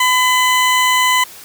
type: tone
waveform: 20% pulse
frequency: 1008 Hz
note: B5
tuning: 35 cents sharp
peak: -6 dBFS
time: 0-1.24 s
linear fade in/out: 5 ms
effects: white hiss -37 dBFS RMS until 1.44 s